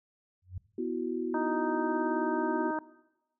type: tone with exponential growth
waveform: sine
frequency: 91 Hz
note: F#2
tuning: 28 cents flat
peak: -32 dBFS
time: 0.42-0.58 s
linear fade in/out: 5 ms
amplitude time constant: 33 ms
type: chord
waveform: sine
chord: B suspended fourth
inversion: none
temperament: equal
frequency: 246.9 / 329.6 / 370 Hz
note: B3 / E4 / F#4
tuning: 0 / 0 / 0 cents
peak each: -35 / -35 / -33 dBFS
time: 0.78-2.71 s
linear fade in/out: 5 ms
type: harmonic tone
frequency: 311.1 Hz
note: D#4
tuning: in tune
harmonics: 1 / 2 / 3 / 4 / 5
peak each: -35 / -37 / -33 / -42 / -40 dBFS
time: 1.34-2.79 s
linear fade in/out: 2 ms
effects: noise-tail reverb RT60 1.0 s tail -20 dB re dry